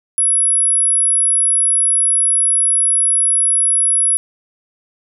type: tone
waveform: sine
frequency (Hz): 10350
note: E9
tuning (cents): -33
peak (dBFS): -11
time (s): 0.18-4.17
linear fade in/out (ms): 0
effects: none